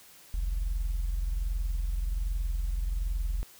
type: tone pair together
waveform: sine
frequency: 43.33 / 64.6 Hz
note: F1 / C2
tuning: -13 / -21 cents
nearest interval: perfect fifth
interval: 692 cents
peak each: -26 / -35 dBFS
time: 0.34-3.43 s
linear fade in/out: 0 ms
effects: tanh soft clip ceiling -24 dBFS + white hiss -54 dBFS RMS until 3.59 s